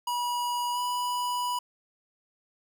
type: tone with pitch glide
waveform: square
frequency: 969 to 982.5 Hz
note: B5 to B5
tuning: -33 to -9 cents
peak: -28 dBFS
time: 0.07-1.59 s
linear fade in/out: 5 ms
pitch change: +24 cents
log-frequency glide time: 0.73-0.78 s
effects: 10-bit